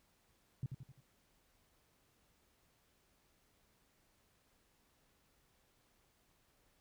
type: tone with echo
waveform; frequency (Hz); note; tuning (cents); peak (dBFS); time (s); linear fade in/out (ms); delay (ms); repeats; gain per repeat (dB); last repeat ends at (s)
sine; 130.81; C3; 0; -35; 0.63-0.66; 2; 86; 4; -6; 1.004
effects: pink hiss -74 dBFS RMS until 6.8 s